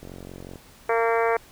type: click train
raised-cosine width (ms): 2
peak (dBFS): -26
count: 25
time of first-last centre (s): 0.03-0.557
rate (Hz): 45.5
type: harmonic tone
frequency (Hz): 229.3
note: A#3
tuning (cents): -28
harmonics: 2 / 3 / 4 / 5 / 6 / 7 / 8 / 9 / 10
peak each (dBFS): -22 / -26 / -28 / -30 / -32 / -33 / -34 / -35 / -36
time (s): 0.89-1.37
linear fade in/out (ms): 5
effects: pink hiss -51 dBFS RMS until 1.51 s